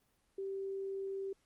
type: tone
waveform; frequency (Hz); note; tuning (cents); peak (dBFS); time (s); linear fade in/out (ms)
sine; 389.3; G4; -12; -37; 0.38-1.33; 5
effects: pink hiss -75 dBFS RMS until 1.45 s + Opus 24 kbps